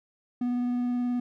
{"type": "tone with vibrato", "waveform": "triangle", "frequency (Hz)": 245, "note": "B3", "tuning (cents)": -14, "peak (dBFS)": -23, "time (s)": [0.41, 1.2], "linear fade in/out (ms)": 5, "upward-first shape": "sine", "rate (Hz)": 19, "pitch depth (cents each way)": 11, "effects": []}